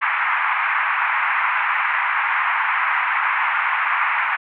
pink band-pass noise, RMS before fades -20 dBFS, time 0.01-4.37 s, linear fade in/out 20 ms, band 900 to 2400 Hz, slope 48 dB/octave, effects none

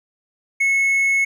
triangle tone, 2191 Hz, C#7, 21 cents flat, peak -13 dBFS, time 0.6-1.25 s, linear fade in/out 10 ms, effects none

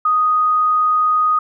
sine tone, 1244.5 Hz, D#6, in tune, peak -12 dBFS, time 0.05-1.39 s, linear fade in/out 5 ms, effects none

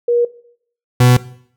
sine / 40% pulse tone pair in turn, 477.5 / 124.3 Hz, A#4 / B2, +42 / +12 cents, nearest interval octave + major seventh, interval 2330 cents, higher first, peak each -11 / -6 dBFS, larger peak second, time 0.08-0.25 / 1-1.17 s, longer neither, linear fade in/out 5 ms, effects noise-tail reverb RT60 0.6 s tail -18 dB re dry

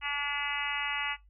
harmonic tone, 287.4 Hz, D4, 37 cents flat, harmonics 3 / 4 / 5 / 6 / 7 / 8 / 9 / 10, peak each -40 / -39 / -40 / -41 / -35 / -40 / -38 / -38 dBFS, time 0.01-1.17 s, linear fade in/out 50 ms, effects noise-tail reverb RT60 0.2 s tail -22 dB re dry + added 50 Hz sine -56 dBFS peak until 1.29 s

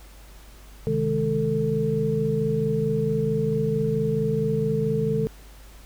sine tone cluster, 130.9 / 155.4 / 209.7 / 444.8 Hz, C3 / D#3 / G#3 / A4, +1 / -2 / +17 / +19 cents, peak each -29 / -26 / -28 / -24 dBFS, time 0.87-5.27 s, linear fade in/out 0 ms, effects added 50 Hz sine -44 dBFS peak until 5.85 s + pink hiss -51 dBFS RMS until 5.85 s

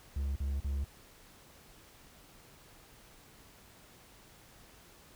triangle tone bursts, 69.3 Hz, C#2, in tune, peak -29 dBFS, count 3, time 0.16-0.844 s, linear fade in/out 5 ms, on 200 ms, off 42 ms, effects pink hiss -58 dBFS RMS until 5.15 s

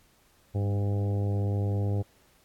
harmonic tone with a mistuned harmonic, 101.1 Hz, G#2, 46 cents flat, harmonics 1 / 2 / 3 / 4 / 5 / 6 / 7 / 8, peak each -25 / -37 / -39 / -39 / -40 / -47 / -47 / -48 dBFS, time 0.54-2.03 s, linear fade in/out 20 ms, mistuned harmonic 2, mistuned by -25 cents, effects pink hiss -63 dBFS RMS until 2.44 s + AAC 64 kbps

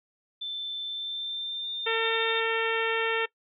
sine tone with pitch glide, 3537 to 3630 Hz, A7 to A#7, +8 to -47 cents, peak -31 dBFS, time 0.41-2.41 s, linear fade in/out 10 ms, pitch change +45 cents, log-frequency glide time 0.84-2.11 s
harmonic tone, 452.1 Hz, A4, 47 cents sharp, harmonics 1 / 2 / 3 / 4 / 5 / 6 / 7 / 8, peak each -28 / -34 / -33 / -32 / -35 / -34 / -37 / -41 dBFS, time 1.86-3.26 s, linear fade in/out 10 ms
effects noise-tail reverb RT60 0.1 s tail -21 dB re dry

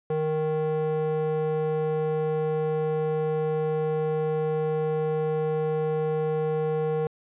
square tone with band-pass filter, 155.5 Hz, D#3, 1 cent flat, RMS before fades -26 dBFS, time 0.1-7.07 s, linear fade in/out 2 ms, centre 470 Hz, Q 2, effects resampled to 8000 Hz

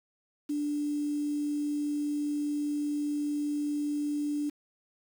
sine tone with quantisation, 293.7 Hz, D4, in tune, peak -28 dBFS, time 0.49-4.5 s, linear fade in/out 10 ms, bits 8, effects none

